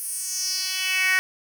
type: tone with high-pass filter sweep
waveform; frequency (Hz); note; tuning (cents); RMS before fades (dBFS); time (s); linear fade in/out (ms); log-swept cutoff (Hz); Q
10% pulse; 374.1; F#4; +19; -25; 0-1.19; 0; 11000 to 1800; 3.2
effects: none